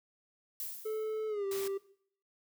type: noise with exponential decay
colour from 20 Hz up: violet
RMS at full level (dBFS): -37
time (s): 0.6-1.34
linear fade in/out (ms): 1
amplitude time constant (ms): 160
type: tone with pitch glide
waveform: triangle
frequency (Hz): 435.1 to 392.1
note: A4 to G4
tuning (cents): -19 to 0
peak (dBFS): -31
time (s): 0.85-1.78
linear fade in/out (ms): 10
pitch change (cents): -181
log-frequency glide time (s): 1.28-1.46
type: noise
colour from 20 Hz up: white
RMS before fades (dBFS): -43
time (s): 1.51-1.68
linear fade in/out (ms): 5
effects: noise-tail reverb RT60 0.6 s tail -18 dB re dry